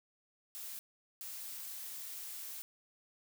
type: noise bursts at uneven times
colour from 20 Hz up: blue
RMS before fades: -45 dBFS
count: 2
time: 0.55-0.79 / 1.21-2.62 s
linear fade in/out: 0 ms
effects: none